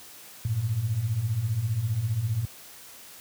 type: beating tone pair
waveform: sine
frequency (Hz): 100 / 115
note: G2 / A#2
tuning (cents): +35 / -23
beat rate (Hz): 15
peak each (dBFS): -30 / -25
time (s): 0.45-2.45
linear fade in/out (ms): 0
effects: white hiss -47 dBFS RMS until 3.2 s + high-pass 60 Hz 12 dB/octave